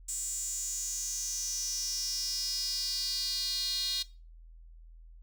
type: tone with high-pass filter sweep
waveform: square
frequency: 220 Hz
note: A3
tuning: in tune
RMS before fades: -34 dBFS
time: 0.08-4.03 s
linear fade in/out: 10 ms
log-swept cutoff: 7600 to 4000 Hz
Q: 6.7
effects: noise-tail reverb RT60 0.3 s tail -18 dB re dry + added 41 Hz sine -49 dBFS peak until 5.22 s